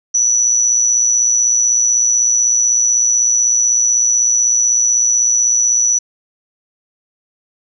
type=tone with amplitude modulation; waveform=sine; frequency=5920 Hz; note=F#8; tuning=in tune; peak=-8 dBFS; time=0.14-5.99 s; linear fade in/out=10 ms; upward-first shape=sine; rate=116 Hz; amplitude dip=50%; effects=none